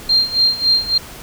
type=tone with tremolo; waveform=sine; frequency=4186 Hz; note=C8; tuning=in tune; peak=-9 dBFS; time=0.09-0.98 s; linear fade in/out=5 ms; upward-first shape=sine; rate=3.6 Hz; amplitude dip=85%; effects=pink hiss -35 dBFS RMS until 1.22 s